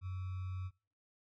sine tone with sample-and-hold, 92.5 Hz, F#2, in tune, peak -38 dBFS, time 0.01-0.71 s, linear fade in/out 50 ms, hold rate 1225 Hz, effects noise-tail reverb RT60 0.4 s tail -22 dB re dry + low-pass 3000 Hz 12 dB/octave

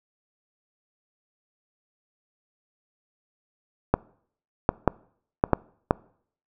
clicks, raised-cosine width 1 ms, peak -3 dBFS, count 6, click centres 3.94 / 4.691 / 4.877 / 5.439 / 5.533 / 5.909 s, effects noise-tail reverb RT60 0.6 s tail -24 dB re dry

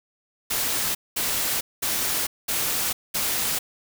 white noise bursts, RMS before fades -25 dBFS, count 5, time 0.5-3.59 s, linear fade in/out 10 ms, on 450 ms, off 210 ms, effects none

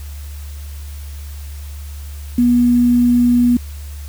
sine tone with quantisation, 242.4 Hz, B3, 32 cents flat, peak -9 dBFS, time 2.38-3.57 s, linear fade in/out 5 ms, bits 6, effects added 72 Hz sine -27 dBFS peak until 4.08 s + white hiss -42 dBFS RMS until 4.08 s

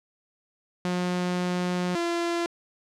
sawtooth tone pair in turn, 179.3 / 341.6 Hz, F3 / F4, +46 / -38 cents, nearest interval major seventh, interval 1116 cents, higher second, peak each -21 dBFS, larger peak neither, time 0.85-1.95 / 1.95-2.46 s, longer first, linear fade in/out 0 ms, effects low-pass 7000 Hz 12 dB/octave

